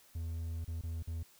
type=tone with dropouts; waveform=triangle; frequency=82.41 Hz; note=E2; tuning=in tune; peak=-34 dBFS; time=0.15-1.23 s; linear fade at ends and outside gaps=5 ms; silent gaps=0.646-0.678 / 0.813-0.835 / 1.027-1.074 s; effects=white hiss -63 dBFS RMS until 1.39 s